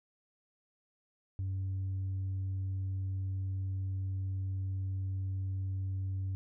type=tone with tanh clipping; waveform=sine; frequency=95.5 Hz; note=G2; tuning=45 cents flat; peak=-33 dBFS; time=1.39-6.35 s; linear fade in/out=0 ms; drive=1 dB; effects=none